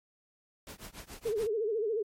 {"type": "noise with tremolo", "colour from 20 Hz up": "pink", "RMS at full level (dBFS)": -43, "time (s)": [0.67, 1.47], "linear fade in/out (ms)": 0, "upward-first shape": "triangle", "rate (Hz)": 7, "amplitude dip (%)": 100}
{"type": "tone with vibrato", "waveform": "sine", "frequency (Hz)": 435.5, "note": "A4", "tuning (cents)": -18, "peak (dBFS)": -28, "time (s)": [1.25, 2.03], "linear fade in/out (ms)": 10, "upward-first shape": "sine", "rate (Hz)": 14, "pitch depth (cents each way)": 120}
{"effects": ["MP3 64 kbps"]}